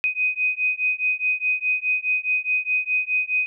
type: beating tone pair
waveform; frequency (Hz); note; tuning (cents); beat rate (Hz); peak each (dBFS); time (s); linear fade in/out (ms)
sine; 2501 / 2505.8; D#7 / D#7; +8 / +12; 4.8; -23; 0.04-3.46; 0
effects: none